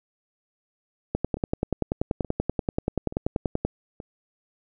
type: two click trains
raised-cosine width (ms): 2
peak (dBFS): -23 / -10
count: 4 / 27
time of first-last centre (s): 1.37-4.002 / 1.15-3.65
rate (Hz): 1.14 / 10.4
effects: none